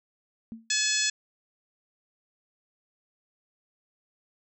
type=tone with exponential decay; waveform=sine; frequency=225.9 Hz; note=A3; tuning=46 cents sharp; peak=-33 dBFS; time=0.52-0.71 s; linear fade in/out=0 ms; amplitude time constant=41 ms
type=harmonic tone; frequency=856 Hz; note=A5; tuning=48 cents flat; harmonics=2 / 3 / 4 / 5 / 6 / 7 / 8 / 9; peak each=-32 / -32 / -32 / -32 / -32 / -32 / -32 / -32 dBFS; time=0.7-1.1 s; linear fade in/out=5 ms
effects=none